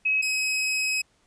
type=tone pair in turn; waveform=sine / sawtooth; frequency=2555 / 2546 Hz; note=D#7 / D#7; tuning=+45 / +39 cents; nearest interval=unison; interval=6 cents; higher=first; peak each=-20 dBFS; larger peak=neither; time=0.05-0.22 / 0.22-1.02 s; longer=second; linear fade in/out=10 ms; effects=pink hiss -65 dBFS RMS until 1.26 s + resampled to 22050 Hz